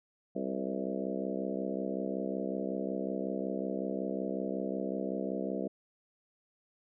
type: harmonic tone with a mistuned harmonic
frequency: 65.41 Hz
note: C2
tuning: in tune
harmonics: 3 / 4 / 5 / 6 / 7 / 8 / 9 / 10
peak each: -38 / -39 / -40 / -41 / -41 / -42 / -43 / -43 dBFS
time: 0.35-5.68 s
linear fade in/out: 10 ms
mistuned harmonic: 8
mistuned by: -33 cents
effects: none